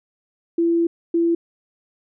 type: tone bursts at uneven times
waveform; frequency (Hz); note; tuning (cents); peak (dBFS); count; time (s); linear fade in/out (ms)
sine; 336.8; E4; +37; -15; 2; 0.58-0.87 / 1.14-1.35; 5
effects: none